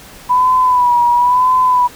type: tone with vibrato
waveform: sine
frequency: 987.8 Hz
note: B5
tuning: in tune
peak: -8 dBFS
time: 0.29-1.88 s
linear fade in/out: 20 ms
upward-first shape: sine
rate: 0.99 Hz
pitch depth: 52 cents each way
effects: pink hiss -37 dBFS RMS until 1.95 s